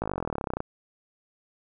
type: slowing click train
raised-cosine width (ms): 1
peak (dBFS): -15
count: 24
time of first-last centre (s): 0.02-0.604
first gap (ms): 18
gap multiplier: 1.03
effects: none